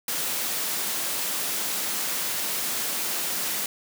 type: high-pass noise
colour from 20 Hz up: white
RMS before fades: -28 dBFS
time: 0.08-3.66 s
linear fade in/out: 2 ms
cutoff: 150 Hz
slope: 24 dB/octave
effects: none